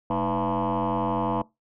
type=tone with frequency modulation; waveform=sine; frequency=587.3 Hz; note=D5; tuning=in tune; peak=-21 dBFS; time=0.1-1.42 s; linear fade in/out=5 ms; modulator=91.5 Hz; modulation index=5.1; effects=noise-tail reverb RT60 0.2 s tail -22 dB re dry + tanh soft clip ceiling -20 dBFS